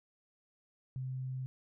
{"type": "tone", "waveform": "sine", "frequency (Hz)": 129.9, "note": "C3", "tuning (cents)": -12, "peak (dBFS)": -36, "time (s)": [0.96, 1.46], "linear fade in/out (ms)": 0, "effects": []}